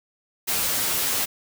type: noise with comb filter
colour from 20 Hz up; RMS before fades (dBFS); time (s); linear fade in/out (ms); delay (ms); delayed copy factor
white; -24; 0.47-1.26; 20; 11; +0.65
effects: none